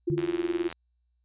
sine tone with tremolo, 345.9 Hz, F4, 17 cents flat, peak -21 dBFS, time 0.07-0.69 s, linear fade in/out 10 ms, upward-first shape triangle, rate 19 Hz, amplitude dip 100%
sine tone with exponential decay, 148.3 Hz, D3, 17 cents sharp, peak -24 dBFS, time 0.1-0.42 s, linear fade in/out 0 ms, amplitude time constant 68 ms
click train, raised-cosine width 0.3 ms, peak -23 dBFS, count 47, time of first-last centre 0.18-0.726 s, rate 84.2 Hz
effects added 60 Hz sine -69 dBFS peak until 1.24 s + resampled to 8000 Hz

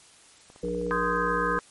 clicks, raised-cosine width 1 ms, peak -35 dBFS, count 12, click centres 0.501 / 0.561 / 0.649 / 0.685 / 0.748 / 0.814 / 0.866 / 0.916 / 0.962 / 1.036 / 1.281 / 1.343 s
harmonic tone, 59.5 Hz, A#1, 36 cents sharp, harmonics 1 / 3 / 5 / 7 / 8, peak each -39 / -34 / -36 / -36 / -29 dBFS, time 0.63-1.59 s, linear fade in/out 5 ms
sine chord, Ab major seventh, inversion first, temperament just, 1038.3 / 1245.9 / 1557.4 / 1661.2 Hz, C6 / Eb6 / G6 / Ab6, -14 / +2 / -12 / 0 cents, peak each -29 / -29 / -31 / -34 dBFS, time 0.91-1.59 s, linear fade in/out 0 ms
effects white hiss -54 dBFS RMS until 1.7 s + MP3 48 kbps

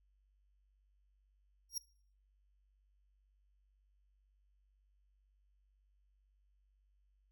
sawtooth tone with exponential growth, 5610 Hz, F8, 7 cents sharp, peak -31 dBFS, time 1.69-1.78 s, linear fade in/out 5 ms, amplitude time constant 18 ms, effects noise-tail reverb RT60 0.5 s tail -20 dB re dry + added 49 Hz sine -70 dBFS peak until 7.31 s

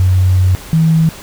sine tone pair in turn, 92.5 / 161.19 Hz, F#2 / E3, 0 / -38 cents, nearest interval minor seventh, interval 962 cents, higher second, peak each -7 / -7 dBFS, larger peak neither, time 0-0.55 / 0.73-1.09 s, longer first, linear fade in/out 0 ms, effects pink hiss -32 dBFS RMS until 1.22 s

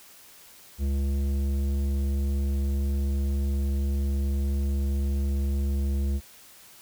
sine tone with tanh clipping, 69.3 Hz, C#2, in tune, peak -25 dBFS, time 0.78-6.21 s, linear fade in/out 50 ms, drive 12 dB, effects white hiss -51 dBFS RMS until 6.81 s

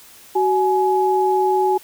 sine tone pair together, 374.9 / 841.6 Hz, F#4 / G#5, +23 / +23 cents, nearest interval octave + major second, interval 1400 cents, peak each -17 dBFS, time 0.35-1.78 s, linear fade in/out 10 ms, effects white hiss -45 dBFS RMS until 1.83 s

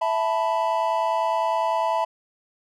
triangle chord, E suspended fourth, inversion none, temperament just, 659.3 / 879 / 988.9 Hz, E5 / A5 / B5, 0 / -2 / +2 cents, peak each -23 dBFS, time 0.01-2.05 s, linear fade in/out 10 ms, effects none

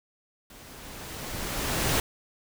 pink noise with level ramp, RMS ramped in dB -49 to -24 dBFS, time 0.5-2 s, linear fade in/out 2 ms, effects none

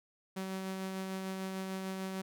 sawtooth tone with tremolo, 190 Hz, F#3, 46 cents sharp, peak -32 dBFS, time 0.36-2.22 s, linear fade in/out 10 ms, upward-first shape sine, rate 6.7 Hz, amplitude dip 25%, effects none

